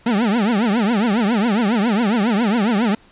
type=tone with vibrato; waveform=40% pulse; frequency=218.7 Hz; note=A3; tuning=10 cents flat; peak=-14 dBFS; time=0.06-2.95 s; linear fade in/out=5 ms; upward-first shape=triangle; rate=7.3 Hz; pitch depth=260 cents each way; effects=pink hiss -51 dBFS RMS until 3.11 s + resampled to 8000 Hz